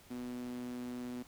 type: tone with high-pass filter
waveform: sawtooth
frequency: 123.47 Hz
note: B2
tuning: in tune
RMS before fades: -42 dBFS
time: 0.1-1.23 s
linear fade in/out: 10 ms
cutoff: 260 Hz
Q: 5.3
effects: pink hiss -60 dBFS RMS until 1.27 s